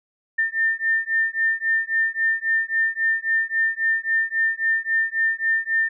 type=beating tone pair; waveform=sine; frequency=1800 / 1803.7 Hz; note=A6 / A6; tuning=+39 / +42 cents; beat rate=3.7 Hz; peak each=-22 dBFS; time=0.38-5.89 s; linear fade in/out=10 ms; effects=none